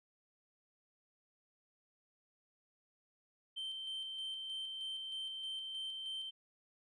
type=tone with tremolo; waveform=sine; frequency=3115 Hz; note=G7; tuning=12 cents flat; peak=-37 dBFS; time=3.56-6.31 s; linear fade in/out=20 ms; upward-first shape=square; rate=3.2 Hz; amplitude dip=35%; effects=tanh soft clip ceiling -38 dBFS